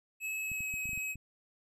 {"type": "tone with pitch glide", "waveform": "square", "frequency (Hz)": [2582, 2551], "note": ["E7", "D#7"], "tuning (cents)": [-37, 43], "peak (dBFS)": -35, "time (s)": [0.2, 1.16], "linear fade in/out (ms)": 50, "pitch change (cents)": -20, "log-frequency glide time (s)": [0.4, 0.72]}
{"type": "clicks", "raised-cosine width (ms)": 5, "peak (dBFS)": -35, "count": 8, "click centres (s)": [0.517, 0.606, 0.74, 0.856, 0.892, 0.932, 0.976, 1.156]}
{"effects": ["resampled to 32000 Hz"]}